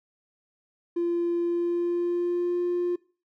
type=tone with pitch glide; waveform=triangle; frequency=343.9 to 352.3 Hz; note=F4 to F4; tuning=-27 to +15 cents; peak=-20 dBFS; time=0.96-2.96 s; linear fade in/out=10 ms; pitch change=+42 cents; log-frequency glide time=1.42-2.59 s; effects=noise-tail reverb RT60 0.4 s tail -24 dB re dry + tanh soft clip ceiling -20 dBFS